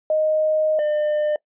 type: tone pair in turn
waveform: sine / triangle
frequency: 621 / 601.6 Hz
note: D#5 / D5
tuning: -3 / +42 cents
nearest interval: minor second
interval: 55 cents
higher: first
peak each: -16 dBFS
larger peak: neither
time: 0.1-0.79 / 0.79-1.36 s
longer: first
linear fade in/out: 2 ms
effects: noise-tail reverb RT60 0.1 s tail -23 dB re dry + resampled to 8000 Hz